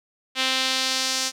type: tone with band-pass filter sweep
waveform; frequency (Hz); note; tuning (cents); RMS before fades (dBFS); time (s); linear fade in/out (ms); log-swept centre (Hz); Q
sawtooth; 261.4; C4; -1; -24; 0.35-1.32; 50; 3300 to 5800; 1.7
effects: none